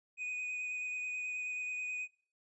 triangle tone with vibrato, 2489 Hz, D#7, in tune, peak -35 dBFS, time 0.17-2.08 s, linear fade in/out 50 ms, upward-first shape triangle, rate 9.3 Hz, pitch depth 18 cents each way, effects noise-tail reverb RT60 0.5 s tail -25 dB re dry + resampled to 22050 Hz

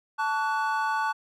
triangle chord, F# minor, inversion first, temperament equal with one note detuned, 880 / 1133.3 / 1480 Hz, A5 / C#6 / F#6, 0 / +38 / 0 cents, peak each -25 / -29 / -28 dBFS, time 0.18-1.13 s, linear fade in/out 20 ms, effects none

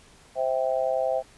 sine chord, C major, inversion none, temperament just, 523.3 / 654.1 / 784.9 Hz, C5 / E5 / G5, 0 / -14 / +2 cents, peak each -26 / -26 / -30 dBFS, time 0.35-1.23 s, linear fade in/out 50 ms, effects pink hiss -54 dBFS RMS until 1.37 s + resampled to 24000 Hz

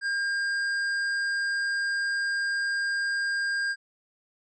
sine tone with tanh clipping, 1607 Hz, G6, 43 cents sharp, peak -27 dBFS, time 0.01-3.76 s, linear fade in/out 50 ms, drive 11 dB, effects resampled to 22050 Hz

